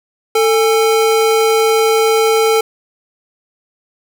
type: tone pair together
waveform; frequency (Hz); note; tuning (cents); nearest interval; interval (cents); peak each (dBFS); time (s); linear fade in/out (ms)
square; 444.8 / 820; A4 / G#5; +19 / -22; major seventh; 1059; -11 / -19; 0.35-2.61; 5
effects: none